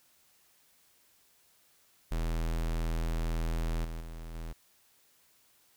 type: tone with level steps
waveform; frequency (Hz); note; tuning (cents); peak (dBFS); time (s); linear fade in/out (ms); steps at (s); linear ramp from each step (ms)
square; 41; E1; -9; -30 / -37 / -41 / -38; 2.11-4.53; 10; 3.84 / 4 / 4.34; 10
effects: white hiss -66 dBFS RMS until 5.76 s